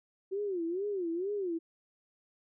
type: tone with vibrato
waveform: sine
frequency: 370 Hz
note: F#4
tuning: in tune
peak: -31 dBFS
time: 0.31-1.59 s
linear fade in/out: 20 ms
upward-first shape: sine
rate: 2.2 Hz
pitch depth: 200 cents each way
effects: none